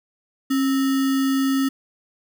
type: tone with sample-and-hold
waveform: sine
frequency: 269.9 Hz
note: C#4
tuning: 46 cents flat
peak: -17 dBFS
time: 0.5-1.69 s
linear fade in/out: 10 ms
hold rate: 1575 Hz
effects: none